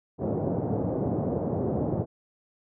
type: band-pass noise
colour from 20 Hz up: pink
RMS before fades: -28 dBFS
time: 0.18-2.06 s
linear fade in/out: 50 ms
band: 100 to 650 Hz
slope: 24 dB/octave
effects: none